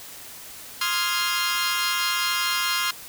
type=chord; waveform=15% pulse; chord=F minor seventh; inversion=second; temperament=equal; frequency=1046.5 / 1244.5 / 1396.9 / 1661.2 Hz; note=C6 / Eb6 / F6 / Ab6; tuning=0 / 0 / 0 / 0 cents; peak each=-20 / -25 / -20 / -23 dBFS; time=0.81-2.91 s; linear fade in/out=5 ms; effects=white hiss -41 dBFS RMS until 3.08 s